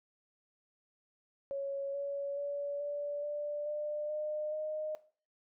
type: tone with pitch steps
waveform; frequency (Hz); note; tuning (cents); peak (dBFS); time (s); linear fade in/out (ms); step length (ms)
sine; 554.4 / 562.8 / 571.3 / 579.9 / 588.7 / 597.6 / 606.7 / 615.9; C#5 / C#5 / D5 / D5 / D5 / D5 / D#5 / D#5; 0 / +26 / -48 / -22 / +4 / +30 / -44 / -18; -34; 1.51-4.95; 0; 430
effects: noise-tail reverb RT60 0.4 s tail -17 dB re dry